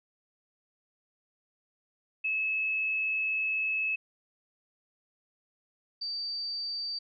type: tone pair in turn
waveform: sine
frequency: 2592 / 4634 Hz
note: E7 / D8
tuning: -30 / -24 cents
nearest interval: minor seventh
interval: 1006 cents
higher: second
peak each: -27 / -32 dBFS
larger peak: first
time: 2.24-3.96 / 6.01-6.99 s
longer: first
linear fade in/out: 10 ms
effects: none